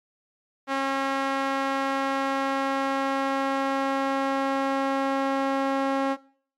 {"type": "tone with band-pass filter sweep", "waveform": "sawtooth", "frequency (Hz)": 271.5, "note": "C#4", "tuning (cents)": -36, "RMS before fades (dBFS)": -25, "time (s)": [0.67, 6.17], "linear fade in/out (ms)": 50, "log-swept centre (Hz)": [1200, 720], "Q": 0.8, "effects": ["noise-tail reverb RT60 0.5 s tail -20 dB re dry", "MP3 96 kbps"]}